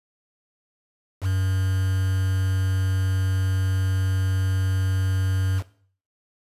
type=tone with quantisation; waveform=triangle; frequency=94.9 Hz; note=F#2; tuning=44 cents sharp; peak=-18 dBFS; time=1.21-5.63 s; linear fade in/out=50 ms; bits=6; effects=noise-tail reverb RT60 0.5 s tail -17 dB re dry + resampled to 32000 Hz